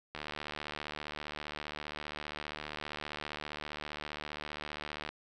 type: click train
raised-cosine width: 0.3 ms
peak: -23 dBFS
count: 372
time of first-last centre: 0.15-5.09 s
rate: 75.1 Hz
effects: none